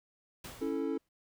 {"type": "noise with exponential decay", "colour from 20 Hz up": "pink", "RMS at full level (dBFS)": -43, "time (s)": [0.44, 1.09], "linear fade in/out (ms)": 5, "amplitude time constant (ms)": 140}
{"type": "chord", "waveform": "triangle", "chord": "A major", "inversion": "first", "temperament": "equal", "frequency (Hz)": [277.2, 329.6, 440], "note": ["C#4", "E4", "A4"], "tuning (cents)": [0, 0, 0], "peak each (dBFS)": [-33, -34, -34], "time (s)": [0.61, 0.98], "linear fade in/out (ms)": 10}
{"effects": []}